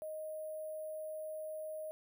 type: tone with sample-and-hold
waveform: sine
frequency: 622.3 Hz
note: D#5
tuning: in tune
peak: -40 dBFS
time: 0.02-1.91 s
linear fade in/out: 0 ms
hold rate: 11025 Hz
effects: none